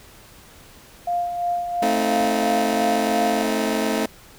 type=tone with tremolo; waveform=sine; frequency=701 Hz; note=F5; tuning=6 cents sharp; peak=-19 dBFS; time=1.07-3.43 s; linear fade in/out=5 ms; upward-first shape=sine; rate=2.9 Hz; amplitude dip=50%
type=chord; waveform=20% pulse; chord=A diminished; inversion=none; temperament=just; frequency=220 / 264 / 316.8 Hz; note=A3 / C4 / Eb4; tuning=0 / +16 / +31 cents; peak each=-18 / -21 / -21 dBFS; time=1.82-4.06 s; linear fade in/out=5 ms
type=clicks; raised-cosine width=2 ms; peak=-27 / -32 dBFS; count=2; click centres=2.21 / 2.249 s
effects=pink hiss -47 dBFS RMS until 4.38 s